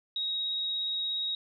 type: tone with vibrato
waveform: sine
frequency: 3789 Hz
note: A#7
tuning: 27 cents sharp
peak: -29 dBFS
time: 0.16-1.35 s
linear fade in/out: 2 ms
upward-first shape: triangle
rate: 17 Hz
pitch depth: 10 cents each way
effects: none